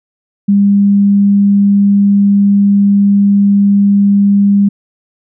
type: tone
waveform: sine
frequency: 200.8 Hz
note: G3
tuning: 42 cents sharp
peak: -5 dBFS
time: 0.48-4.69 s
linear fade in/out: 10 ms
effects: none